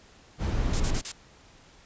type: noise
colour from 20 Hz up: brown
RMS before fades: -26 dBFS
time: 0.38-1.02 s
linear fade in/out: 50 ms
type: noise bursts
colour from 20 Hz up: blue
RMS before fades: -29 dBFS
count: 4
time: 0.73-1.119 s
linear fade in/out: 5 ms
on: 71 ms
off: 35 ms
effects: pink hiss -55 dBFS RMS until 1.85 s + resampled to 16000 Hz